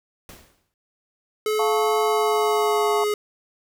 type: noise with exponential decay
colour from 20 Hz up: pink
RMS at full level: -40 dBFS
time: 0.29-0.74 s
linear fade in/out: 1 ms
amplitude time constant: 96 ms
type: tone with pitch glide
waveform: square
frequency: 429.1 to 418.1 Hz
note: A4 to G#4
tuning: -43 to +12 cents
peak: -21 dBFS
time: 1.46-3.14 s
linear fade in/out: 2 ms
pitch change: -45 cents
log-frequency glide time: 2.01-2.97 s
type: chord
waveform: sine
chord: F augmented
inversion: none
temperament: equal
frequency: 698.5 / 880 / 1108.7 Hz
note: F5 / A5 / C#6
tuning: 0 / 0 / 0 cents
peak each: -26 dBFS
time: 1.59-3.04 s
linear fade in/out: 2 ms
effects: none